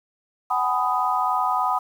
sine chord, G# minor seventh, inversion third, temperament just, 747.5 / 830.6 / 996.7 / 1245.9 Hz, F#5 / G#5 / B5 / D#6, +17 / 0 / +16 / +2 cents, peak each -25 / -28 / -24 / -24 dBFS, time 0.5-1.79 s, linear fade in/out 10 ms, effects 8-bit

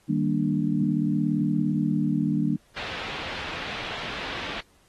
sine chord, Eb major seventh, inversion none, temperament equal, 155.56 / 196 / 233.1 / 293.7 Hz, Eb3 / G3 / Bb3 / D4, 0 / 0 / 0 / 0 cents, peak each -27 dBFS, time 0.08-2.57 s, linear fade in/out 20 ms
white low-pass noise, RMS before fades -35 dBFS, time 2.76-4.61 s, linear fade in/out 10 ms, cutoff 3500 Hz, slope 24 dB/octave
effects pink hiss -62 dBFS RMS until 4.88 s + AAC 32 kbps

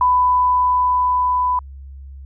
sine tone with level ramp, 997 Hz, B5, 16 cents sharp, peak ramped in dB -11 to -15 dBFS, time 0.01-1.59 s, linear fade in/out 2 ms, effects added 68 Hz sine -33 dBFS peak until 2.25 s

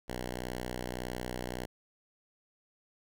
5% pulse tone, 61.74 Hz, B1, in tune, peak -25 dBFS, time 0.08-1.66 s, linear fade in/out 10 ms, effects none

